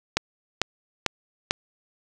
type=click train; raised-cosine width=0.2 ms; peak=-3 dBFS; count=4; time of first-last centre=0.17-1.509 s; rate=2.24 Hz; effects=none